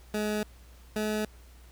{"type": "tone pair in turn", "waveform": "20% pulse", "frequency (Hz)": [211.5, 213.7], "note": ["G#3", "G#3"], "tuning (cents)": [32, 50], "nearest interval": "unison", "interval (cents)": 18, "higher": "second", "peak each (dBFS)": -23, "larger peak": "neither", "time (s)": [[0.14, 0.43], [0.96, 1.25]], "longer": "neither", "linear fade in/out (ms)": 2, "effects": ["added 60 Hz sine -50 dBFS peak until 1.71 s", "pink hiss -59 dBFS RMS until 1.71 s"]}